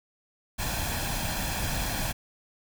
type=noise with comb filter; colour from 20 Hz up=pink; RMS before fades=-30 dBFS; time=0.58-2.13 s; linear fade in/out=20 ms; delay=1.2 ms; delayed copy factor=+0.6; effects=none